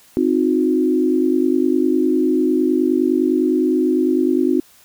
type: chord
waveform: sine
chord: C diminished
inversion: none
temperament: equal with one note detuned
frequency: 261.6 / 311.1 / 361.3 Hz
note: C4 / Eb4 / Gb4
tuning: 0 / 0 / -41 cents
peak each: -18 dBFS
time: 0.17-4.6 s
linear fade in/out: 0 ms
effects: white hiss -50 dBFS RMS until 4.84 s

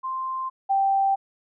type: tone pair in turn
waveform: sine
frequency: 1046.5 / 782.5 Hz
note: C6 / G5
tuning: 0 / -3 cents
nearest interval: perfect fourth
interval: 503 cents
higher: first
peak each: -26 / -18 dBFS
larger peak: second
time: 0.03-0.5 / 0.69-1.16 s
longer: neither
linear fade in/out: 20 ms
effects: none

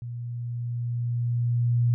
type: tone with level ramp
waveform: sine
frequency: 119.7 Hz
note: A#2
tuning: 46 cents sharp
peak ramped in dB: -32 to -18 dBFS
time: 0.02-1.94 s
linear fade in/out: 0 ms
effects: none

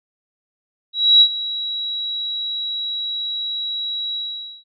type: tone with ADSR envelope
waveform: sine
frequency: 3881 Hz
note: B7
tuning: 31 cents flat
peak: -6 dBFS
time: 0.93-4.64 s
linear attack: 280 ms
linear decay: 70 ms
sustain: -16 dB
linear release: 490 ms
effects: none

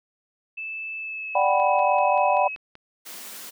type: tone with pitch glide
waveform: sine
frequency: 2630 to 2564 Hz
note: E7 to E7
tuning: -5 to -49 cents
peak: -30 dBFS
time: 0.57-2.56 s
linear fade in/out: 10 ms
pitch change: -44 cents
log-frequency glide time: 0.97-1.53 s
type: chord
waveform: sine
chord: G major seventh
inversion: second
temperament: equal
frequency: 587.3 / 740 / 784 / 987.8 Hz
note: D5 / F#5 / G5 / B5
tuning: 0 / 0 / 0 / 0 cents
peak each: -23 dBFS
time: 1.35-2.48 s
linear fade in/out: 5 ms
type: click train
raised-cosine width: 0.3 ms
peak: -28 dBFS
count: 7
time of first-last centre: 1.6-2.754 s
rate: 5.2 Hz
type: high-pass noise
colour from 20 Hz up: white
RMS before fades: -39 dBFS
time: 3.05-3.51 s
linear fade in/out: 20 ms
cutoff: 170 Hz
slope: 96 dB/octave
effects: none

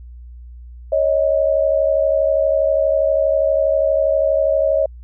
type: tone pair together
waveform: sine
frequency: 554.4 / 626.8 Hz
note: C#5 / D#5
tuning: 0 / +13 cents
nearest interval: major second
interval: 213 cents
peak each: -16 dBFS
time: 0.92-4.86 s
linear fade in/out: 5 ms
effects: added 60 Hz sine -34 dBFS peak until 5.03 s

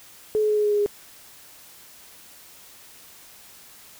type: tone with pitch steps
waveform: sine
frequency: 428.7 / 425.7 / 422.8 / 419.9 / 417 / 414.1 / 411.2 Hz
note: A4 / G#4 / G#4 / G#4 / G#4 / G#4 / G#4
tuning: -45 / +43 / +31 / +19 / +7 / -5 / -17 cents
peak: -18 dBFS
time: 0.35-0.861 s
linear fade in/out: 0 ms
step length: 73 ms
effects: white hiss -48 dBFS RMS until 3.99 s

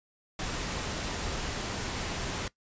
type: noise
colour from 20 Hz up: pink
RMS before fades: -34 dBFS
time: 0.39-2.48 s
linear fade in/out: 2 ms
effects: noise-tail reverb RT60 0.1 s tail -19 dB re dry + resampled to 16000 Hz

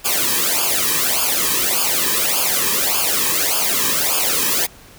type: noise with flanger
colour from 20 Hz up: white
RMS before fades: -18 dBFS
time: 0.04-4.67 s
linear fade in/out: 20 ms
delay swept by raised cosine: 0.51 to 1.44 ms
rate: 1.7 Hz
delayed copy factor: -0.95
effects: pink hiss -44 dBFS RMS until 4.98 s

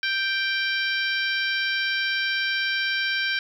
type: harmonic tone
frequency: 784 Hz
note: G5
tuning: in tune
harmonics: 2 / 3 / 4 / 5 / 6 / 7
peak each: -25 / -29 / -31 / -33 / -35 / -36 dBFS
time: 0.03-3.39 s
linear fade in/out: 2 ms
effects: 9-bit

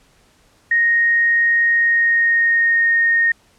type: tone with pitch glide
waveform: sine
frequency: 1864.7 to 1849.7 Hz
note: A#6 to A#6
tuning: 0 to -14 cents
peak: -12 dBFS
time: 0.71-3.32 s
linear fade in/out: 5 ms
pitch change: -14 cents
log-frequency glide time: 1.72-2.96 s
effects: pink hiss -55 dBFS RMS until 3.58 s + low-pass 10000 Hz 12 dB/octave

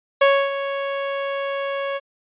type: tone with ADSR envelope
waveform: sawtooth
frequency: 554.4 Hz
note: C#5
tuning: in tune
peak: -7 dBFS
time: 0.21-2 s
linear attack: 8 ms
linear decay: 280 ms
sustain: -12 dB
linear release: 36 ms
effects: resampled to 8000 Hz

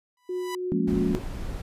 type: tone with exponential growth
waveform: sawtooth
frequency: 990 Hz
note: B5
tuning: 4 cents sharp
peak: -26 dBFS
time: 0.17-0.55 s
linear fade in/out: 2 ms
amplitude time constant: 81 ms
type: tone with tremolo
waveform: sine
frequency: 363.5 Hz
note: F#4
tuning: 31 cents flat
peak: -26 dBFS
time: 0.29-1.19 s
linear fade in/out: 5 ms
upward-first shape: triangle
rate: 3.2 Hz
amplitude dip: 50%
type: chord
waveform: sine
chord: Bb minor seventh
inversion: second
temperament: just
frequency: 174.81 / 209.8 / 233.1 / 279.7 Hz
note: F3 / Ab3 / Bb3 / Db4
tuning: +2 / +18 / 0 / +16 cents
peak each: -28 / -27 / -29 / -28 dBFS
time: 0.72-1.15 s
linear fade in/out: 0 ms
type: noise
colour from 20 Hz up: brown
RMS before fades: -33 dBFS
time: 0.87-1.62 s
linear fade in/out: 10 ms
effects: resampled to 32000 Hz

